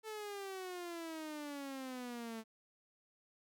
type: exponential sweep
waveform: sawtooth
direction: down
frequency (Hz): 442.1 to 220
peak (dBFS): -39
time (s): 0.03-2.44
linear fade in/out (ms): 50
effects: none